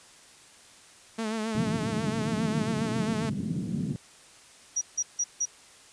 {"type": "tone with vibrato", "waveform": "sawtooth", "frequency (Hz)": 220, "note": "A3", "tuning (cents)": 0, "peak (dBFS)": -25, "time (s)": [1.18, 3.3], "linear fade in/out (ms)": 10, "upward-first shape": "sine", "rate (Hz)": 7.4, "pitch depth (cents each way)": 54}
{"type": "band-pass noise", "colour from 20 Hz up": "white", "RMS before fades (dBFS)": -31, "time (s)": [1.55, 3.96], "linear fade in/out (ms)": 0, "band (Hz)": [130, 220], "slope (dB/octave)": 24}
{"type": "tone bursts", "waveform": "sine", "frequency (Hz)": 5780, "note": "F#8", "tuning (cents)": -41, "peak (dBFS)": -24, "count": 4, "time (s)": [4.76, 5.456], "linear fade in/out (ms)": 10, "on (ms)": 54, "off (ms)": 160}
{"effects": ["white hiss -53 dBFS RMS until 5.92 s", "resampled to 22050 Hz"]}